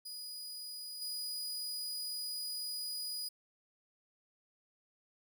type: tone with level steps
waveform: sawtooth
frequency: 4929 Hz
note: D#8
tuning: 17 cents flat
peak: -40 / -35 dBFS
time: 0.05-3.29 s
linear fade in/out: 10 ms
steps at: 1.01 s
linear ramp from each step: 10 ms
effects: none